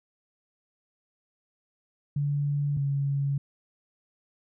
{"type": "tone pair in turn", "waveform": "sine", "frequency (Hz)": [143.9, 139.97], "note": ["D3", "C#3"], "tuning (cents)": [-35, 17], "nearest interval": "unison", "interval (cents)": 48, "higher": "first", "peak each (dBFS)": -24, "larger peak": "neither", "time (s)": [[2.16, 2.77], [2.77, 3.38]], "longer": "neither", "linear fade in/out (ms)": 5, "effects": []}